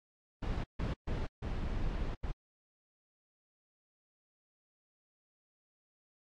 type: noise bursts at uneven times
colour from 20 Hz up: brown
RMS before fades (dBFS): -35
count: 5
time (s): 0.42-0.64 / 0.79-0.94 / 1.07-1.27 / 1.42-2.15 / 2.23-2.32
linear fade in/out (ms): 10
effects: low-pass 4000 Hz 12 dB/octave + AAC 64 kbps